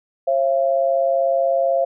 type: tone pair together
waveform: sine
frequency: 538.9 / 679 Hz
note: C#5 / F5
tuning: -49 / -49 cents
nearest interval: major third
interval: 400 cents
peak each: -18 dBFS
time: 0.27-1.85 s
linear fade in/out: 10 ms
effects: none